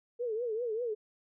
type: tone with vibrato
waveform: sine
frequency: 459.4 Hz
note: A#4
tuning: 25 cents flat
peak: -31 dBFS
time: 0.19-0.95 s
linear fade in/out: 20 ms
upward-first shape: triangle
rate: 5.1 Hz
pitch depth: 160 cents each way
effects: none